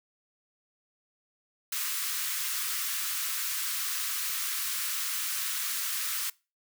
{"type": "high-pass noise", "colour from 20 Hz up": "white", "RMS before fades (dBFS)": -32, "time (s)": [1.72, 6.3], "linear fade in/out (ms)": 5, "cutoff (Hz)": 1100, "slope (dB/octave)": 48, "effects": ["noise-tail reverb RT60 0.3 s tail -23 dB re dry"]}